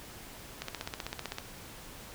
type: click train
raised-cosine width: 0.2 ms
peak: -18 dBFS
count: 13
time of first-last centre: 0.62-1.384 s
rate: 15.7 Hz
effects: pink hiss -48 dBFS RMS until 2.14 s